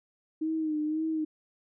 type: tone with vibrato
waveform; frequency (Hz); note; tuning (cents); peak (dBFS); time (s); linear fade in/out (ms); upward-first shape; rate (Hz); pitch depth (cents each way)
sine; 311.1; D#4; 0; -27; 0.41-1.25; 10; sine; 1.9; 49
effects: none